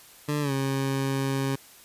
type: tone with pitch glide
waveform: 20% pulse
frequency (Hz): 148 to 135.72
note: D3 to C#3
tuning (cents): +14 to -36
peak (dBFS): -20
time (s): 0.28-1.56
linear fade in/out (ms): 10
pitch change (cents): -150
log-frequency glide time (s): 0.41-0.52
effects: white hiss -51 dBFS RMS until 1.84 s + resampled to 32000 Hz